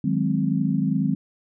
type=chord; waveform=sine; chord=Ab dominant seventh; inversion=second; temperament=equal; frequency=155.56 / 185 / 207.7 / 261.6 Hz; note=Eb3 / Gb3 / Ab3 / C4; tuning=0 / 0 / 0 / 0 cents; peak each=-25 dBFS; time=0.04-1.15 s; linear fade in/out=5 ms; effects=none